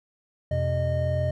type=tone cluster; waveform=triangle; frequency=87 / 128.2 / 614 Hz; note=F2 / C3 / D#5; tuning=-6 / -35 / -23 cents; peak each=-25 dBFS; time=0.51-1.31 s; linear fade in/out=5 ms; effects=none